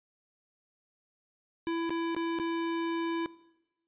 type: tone with dropouts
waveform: square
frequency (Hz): 333.1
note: E4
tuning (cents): +18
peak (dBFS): -30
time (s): 1.67-3.26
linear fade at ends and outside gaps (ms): 0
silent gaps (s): 1.895-1.905 / 2.148-2.165 / 2.388-2.398
effects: noise-tail reverb RT60 1.0 s tail -20 dB re dry + resampled to 8000 Hz